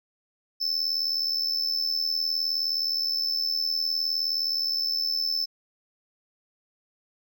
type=tone with amplitude modulation; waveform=triangle; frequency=5274 Hz; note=E8; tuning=in tune; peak=-20 dBFS; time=0.6-5.46 s; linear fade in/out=20 ms; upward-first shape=sine; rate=79.4 Hz; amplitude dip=70%; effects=none